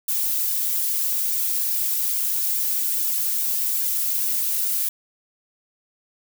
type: noise with flanger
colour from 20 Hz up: violet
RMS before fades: -23 dBFS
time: 0.08-4.89 s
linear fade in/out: 5 ms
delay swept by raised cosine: 1.5 to 3.3 ms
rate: 2.4 Hz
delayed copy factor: -0.75
effects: none